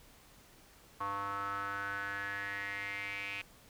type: tone with band-pass filter sweep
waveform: square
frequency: 100 Hz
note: G2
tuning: 35 cents sharp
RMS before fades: -39 dBFS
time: 1-3.42 s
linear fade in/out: 10 ms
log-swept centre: 1100 to 2500 Hz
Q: 6.5
effects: pink hiss -60 dBFS RMS until 3.69 s